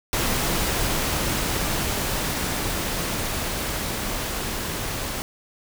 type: noise with level ramp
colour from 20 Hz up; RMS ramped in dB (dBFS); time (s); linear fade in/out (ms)
pink; -23 to -29; 0.13-5.22; 0
effects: none